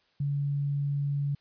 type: tone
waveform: sine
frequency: 142.3 Hz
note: C#3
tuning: 46 cents sharp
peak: -26 dBFS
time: 0.2-1.35 s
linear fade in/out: 5 ms
effects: white hiss -68 dBFS RMS until 1.4 s + resampled to 11025 Hz

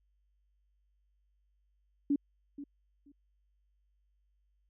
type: tone with echo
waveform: sine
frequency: 284.3 Hz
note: C#4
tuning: 44 cents sharp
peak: -25 dBFS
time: 2.1-2.16 s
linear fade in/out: 5 ms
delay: 480 ms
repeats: 2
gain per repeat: -15 dB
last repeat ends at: 3.12 s
effects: added 50 Hz sine -70 dBFS peak until 4.69 s

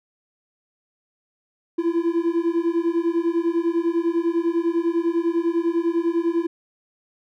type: beating tone pair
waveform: triangle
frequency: 332.1 / 342.1 Hz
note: E4 / F4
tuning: +13 / -36 cents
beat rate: 10 Hz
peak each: -20 dBFS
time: 1.78-6.47 s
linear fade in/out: 10 ms
effects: none

